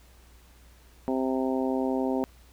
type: harmonic tone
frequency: 131 Hz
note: C3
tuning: 2 cents sharp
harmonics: 2 / 3 / 4 / 5 / 6 / 7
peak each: -27 / -31 / -33 / -35 / -37 / -38 dBFS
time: 1.08-2.24 s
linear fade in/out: 0 ms
effects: added 60 Hz sine -53 dBFS peak until 2.52 s + pink hiss -59 dBFS RMS until 2.52 s